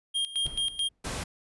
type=tone with tremolo; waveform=square; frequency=3218 Hz; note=G7; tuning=45 cents sharp; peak=-26 dBFS; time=0.14-0.89 s; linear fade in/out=20 ms; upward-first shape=square; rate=4.6 Hz; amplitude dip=80%
type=noise with exponential decay; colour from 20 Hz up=brown; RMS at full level=-38 dBFS; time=0.45-1.1 s; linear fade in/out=5 ms; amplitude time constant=140 ms
type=noise; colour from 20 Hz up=pink; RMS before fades=-34 dBFS; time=1.04-1.24 s; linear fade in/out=10 ms
effects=resampled to 24000 Hz